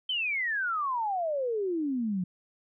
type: exponential sweep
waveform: sine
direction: down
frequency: 3136 to 174.61 Hz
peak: -27 dBFS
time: 0.09-2.24 s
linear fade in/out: 5 ms
effects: none